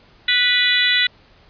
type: harmonic tone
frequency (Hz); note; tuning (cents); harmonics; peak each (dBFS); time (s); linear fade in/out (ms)
491.8; B4; -7; 3 / 4 / 5 / 6 / 7 / 8; -24 / -18 / -25 / -25 / -20 / -20; 0.28-1.07; 5
effects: pink hiss -51 dBFS RMS until 1.49 s + resampled to 11025 Hz